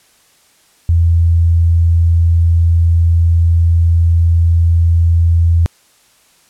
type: tone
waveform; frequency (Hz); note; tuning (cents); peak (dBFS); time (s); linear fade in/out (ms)
sine; 84; E2; +33; -7; 0.89-5.66; 0
effects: white hiss -51 dBFS RMS until 6.49 s + low-pass 11000 Hz 12 dB/octave